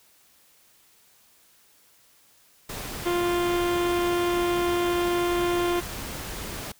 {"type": "noise", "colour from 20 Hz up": "pink", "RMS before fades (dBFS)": -35, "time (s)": [2.69, 6.72], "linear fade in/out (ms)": 5}
{"type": "harmonic tone", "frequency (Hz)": 349.8, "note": "F4", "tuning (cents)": 3, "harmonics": [1, 2, 3, 4, 5, 6, 7, 8, 9, 10], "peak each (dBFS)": [-23, -32, -32, -37, -42, -41, -42, -44, -41, -43], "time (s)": [3.05, 5.81], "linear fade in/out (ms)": 20}
{"effects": ["white hiss -59 dBFS RMS until 6.79 s"]}